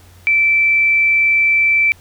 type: tone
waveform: sine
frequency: 2329 Hz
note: D7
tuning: 15 cents flat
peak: -10 dBFS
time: 0.27-1.92 s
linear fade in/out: 0 ms
effects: added 89 Hz sine -44 dBFS peak until 2 s + pink hiss -48 dBFS RMS until 2 s